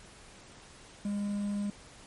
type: tone with quantisation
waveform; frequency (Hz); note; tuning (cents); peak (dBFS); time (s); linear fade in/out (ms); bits
triangle; 203.8; G#3; -32; -28; 1.05-1.7; 2; 9
effects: pink hiss -53 dBFS RMS until 2.06 s + MP3 48 kbps